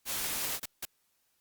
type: noise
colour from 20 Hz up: white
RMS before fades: -34 dBFS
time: 0.05-0.6 s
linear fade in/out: 50 ms
type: noise bursts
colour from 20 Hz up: white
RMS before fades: -37 dBFS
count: 4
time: 0.24-0.85 s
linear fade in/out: 0 ms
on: 25 ms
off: 170 ms
effects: white hiss -74 dBFS RMS until 1.4 s + Opus 48 kbps